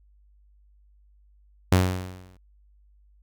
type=tone with exponential decay; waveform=sawtooth; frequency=92 Hz; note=F#2; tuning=9 cents flat; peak=-10 dBFS; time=1.72-2.37 s; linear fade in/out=5 ms; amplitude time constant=140 ms; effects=added 50 Hz sine -55 dBFS peak until 3.22 s